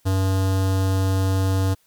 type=tone with notch filter; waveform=square; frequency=95.4 Hz; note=G2; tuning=47 cents flat; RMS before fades=-20 dBFS; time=0.05-1.75 s; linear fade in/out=20 ms; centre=2200 Hz; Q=1.4; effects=white hiss -62 dBFS RMS until 1.86 s